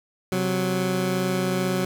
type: tone pair together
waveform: 20% pulse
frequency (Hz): 130.81 / 184.99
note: C3 / F#3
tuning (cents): 0 / 0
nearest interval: tritone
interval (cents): 600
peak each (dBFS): -24 / -18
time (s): 0.32-1.85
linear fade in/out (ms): 2
effects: none